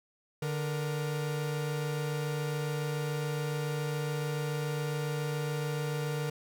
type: tone pair together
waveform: 45% pulse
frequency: 147.6 / 469.9 Hz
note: D3 / A#4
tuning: +9 / +14 cents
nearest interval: octave + minor sixth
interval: 2005 cents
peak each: -32 / -37 dBFS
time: 0.42-6.3 s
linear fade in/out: 5 ms
effects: none